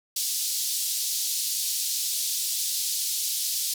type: band-pass noise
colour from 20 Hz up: pink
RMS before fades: -28 dBFS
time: 0.16-3.74 s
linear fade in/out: 5 ms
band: 4100 to 16000 Hz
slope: 24 dB/octave
effects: none